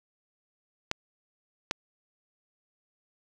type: clicks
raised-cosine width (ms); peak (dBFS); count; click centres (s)
0.2; -10; 2; 0.914 / 1.711
effects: none